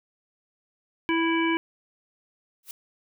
harmonic tone, 329.6 Hz, E4, in tune, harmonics 1 / 3 / 5 / 7 / 9, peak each -23 / -29 / -32 / -29 / -35 dBFS, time 1.09-1.57 s, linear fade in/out 0 ms
blue noise with exponential growth, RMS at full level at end -33 dBFS, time 2.63-2.71 s, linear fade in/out 2 ms, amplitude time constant 17 ms
effects none

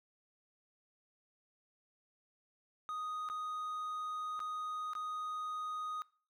triangle tone with dropouts, 1244.5 Hz, D#6, in tune, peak -36 dBFS, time 2.89-6.02 s, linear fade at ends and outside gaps 0 ms, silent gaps 3.288-3.299 / 4.393-4.402 / 4.934-4.952 s, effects noise-tail reverb RT60 0.4 s tail -22 dB re dry

